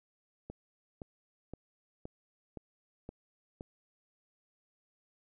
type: click train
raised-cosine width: 2 ms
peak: -29 dBFS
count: 7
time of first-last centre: 0.5-3.609 s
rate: 1.93 Hz
effects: none